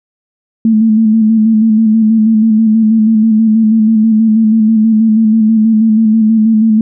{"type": "tone with vibrato", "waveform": "sine", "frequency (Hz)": 220, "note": "A3", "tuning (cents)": 0, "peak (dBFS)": -5, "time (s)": [0.65, 6.81], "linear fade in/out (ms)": 2, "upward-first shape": "square", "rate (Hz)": 6.2, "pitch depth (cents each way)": 34, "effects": []}